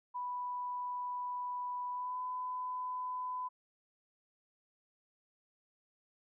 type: tone with pitch glide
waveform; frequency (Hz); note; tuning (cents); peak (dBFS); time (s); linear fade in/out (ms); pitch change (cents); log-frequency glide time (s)
sine; 987.8 to 1004.5; B5 to B5; 0 to +29; -36; 0.14-3.49; 20; +29; 1.91-2.19
effects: none